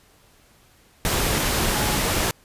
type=tone in noise; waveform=sine; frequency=844 Hz; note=G#5; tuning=28 cents sharp; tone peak=-30 dBFS; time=1.75-1.96 s; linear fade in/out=0 ms; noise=pink; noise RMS=-22 dBFS; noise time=1.05-2.31 s; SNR=-11 dB; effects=pink hiss -56 dBFS RMS until 2.44 s + resampled to 32000 Hz